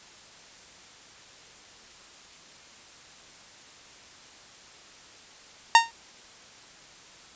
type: tone with exponential decay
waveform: sawtooth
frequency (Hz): 921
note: A#5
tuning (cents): -21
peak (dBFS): -5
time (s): 5.75-5.91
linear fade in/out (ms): 1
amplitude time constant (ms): 33
effects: white hiss -50 dBFS RMS until 7.35 s + resampled to 16000 Hz